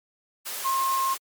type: tone in noise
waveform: sine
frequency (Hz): 1067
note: C6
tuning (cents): +34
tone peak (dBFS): -22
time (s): 0.64-1.15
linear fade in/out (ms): 20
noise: white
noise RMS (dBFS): -33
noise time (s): 0.45-1.18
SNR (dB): +8
effects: high-pass 400 Hz 12 dB/octave + MP3 96 kbps